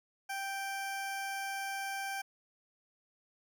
20% pulse tone, 784 Hz, G5, in tune, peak -31 dBFS, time 0.29-2.22 s, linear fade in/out 10 ms, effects 11-bit

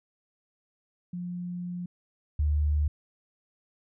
sine tone pair in turn, 177.1 / 74.46 Hz, F3 / D2, +24 / +24 cents, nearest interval octave + minor third, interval 1500 cents, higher first, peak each -32 / -22 dBFS, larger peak second, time 1.13-1.86 / 2.39-2.88 s, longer first, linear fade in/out 5 ms, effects none

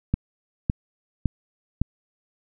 click train, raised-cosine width 5 ms, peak -8 dBFS, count 4, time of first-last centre 0.14-1.816 s, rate 1.79 Hz, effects none

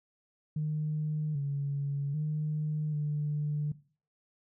sine tone with pitch steps, 152.8 / 141.3 / 152.5 / 148.6 Hz, D#3 / C#3 / D#3 / D3, -31 / +34 / -34 / +21 cents, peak -28 dBFS, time 0.56-3.72 s, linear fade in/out 5 ms, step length 790 ms, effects noise-tail reverb RT60 0.4 s tail -17 dB re dry + tanh soft clip ceiling -24 dBFS

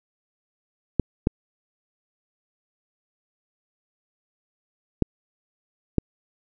clicks, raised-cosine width 3 ms, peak -5 dBFS, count 4, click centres 0.997 / 1.271 / 5.023 / 5.983 s, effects none

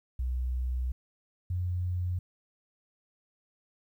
sine tone pair in turn, 62.6 / 89.65 Hz, B1 / F2, +24 / +46 cents, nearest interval tritone, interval 622 cents, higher second, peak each -28 dBFS, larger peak neither, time 0.19-0.92 / 1.5-2.19 s, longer first, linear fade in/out 5 ms, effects 11-bit

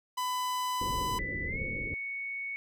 45% pulse tone, 1000 Hz, B5, 21 cents sharp, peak -30 dBFS, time 0.17-1.19 s, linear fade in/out 10 ms
pink low-pass noise, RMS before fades -38 dBFS, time 0.81-1.94 s, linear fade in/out 0 ms, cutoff 550 Hz, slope 96 dB/octave
sine tone with pitch glide, 1990 to 2221 Hz, B6 to C#7, +13 to +3 cents, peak -34 dBFS, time 1.19-2.56 s, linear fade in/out 0 ms, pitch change +190 cents, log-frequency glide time 1.46-1.59 s
effects none

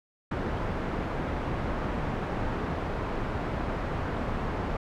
pink low-pass noise, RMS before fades -31 dBFS, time 0.31-4.77 s, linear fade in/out 5 ms, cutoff 1400 Hz, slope 12 dB/octave, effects none

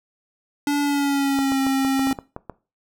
square tone with pitch glide, 288.2 to 268.9 Hz, D4 to C4, -33 to +47 cents, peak -19 dBFS, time 0.67-2.13 s, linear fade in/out 2 ms, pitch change -120 cents, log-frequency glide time 0.81-1.6 s
clicks, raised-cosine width 1 ms, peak -17 dBFS, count 10, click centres 1.389 / 1.52 / 1.667 / 1.849 / 1.994 / 2.071 / 2.112 / 2.188 / 2.364 / 2.497 s
effects noise-tail reverb RT60 0.3 s tail -19 dB re dry

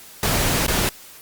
pink noise with dropouts, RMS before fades -20 dBFS, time 0.23-0.89 s, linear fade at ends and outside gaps 1 ms, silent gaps 0.665-0.681 s, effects white hiss -43 dBFS RMS until 1.21 s + Opus 48 kbps

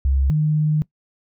sine tone pair in turn, 67.6 / 152.81 Hz, C#2 / D#3, -43 / -31 cents, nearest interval octave + major second, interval 1412 cents, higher second, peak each -15 dBFS, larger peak neither, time 0.05-0.3 / 0.3-0.82 s, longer second, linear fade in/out 0 ms, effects noise-tail reverb RT60 0.1 s tail -21 dB re dry

